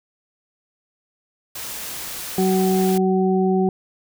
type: noise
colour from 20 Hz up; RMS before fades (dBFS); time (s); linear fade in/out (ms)
white; -31; 1.55-2.98; 5
type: harmonic tone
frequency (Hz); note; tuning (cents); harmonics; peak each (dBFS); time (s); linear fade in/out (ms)
188; F#3; +28; 1 / 2 / 4; -18 / -19 / -25; 2.38-3.69; 2
effects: none